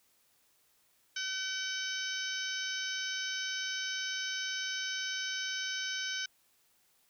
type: harmonic tone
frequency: 762 Hz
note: G5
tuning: 49 cents flat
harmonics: 2 / 3 / 4 / 5 / 6 / 7 / 8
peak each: -38 / -44 / -40 / -44 / -47 / -42 / -43 dBFS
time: 1.16-6.26 s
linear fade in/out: 5 ms
effects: white hiss -70 dBFS RMS until 7.09 s